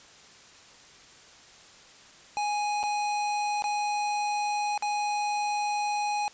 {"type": "tone with dropouts", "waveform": "square", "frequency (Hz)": 830.6, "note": "G#5", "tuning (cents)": 0, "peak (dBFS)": -27, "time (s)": [2.37, 6.28], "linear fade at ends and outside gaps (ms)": 0, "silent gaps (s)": [[2.83, 2.836], [3.622, 3.641], [4.777, 4.824]], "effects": ["white hiss -52 dBFS RMS until 6.33 s", "resampled to 16000 Hz"]}